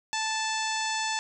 harmonic tone, 878 Hz, A5, 4 cents flat, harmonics 1 / 2 / 3 / 4 / 5 / 6 / 7 / 8 / 9, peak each -31 / -34 / -36 / -37 / -38 / -39 / -39 / -40 / -41 dBFS, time 0.13-1.19 s, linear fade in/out 0 ms, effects none

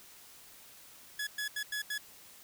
sawtooth tone bursts at uneven times, 1693 Hz, G#6, 33 cents sharp, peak -30 dBFS, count 5, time 1.19-1.27 / 1.38-1.48 / 1.56-1.63 / 1.72-1.82 / 1.9-1.98 s, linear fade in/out 5 ms, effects white hiss -55 dBFS RMS until 2.43 s

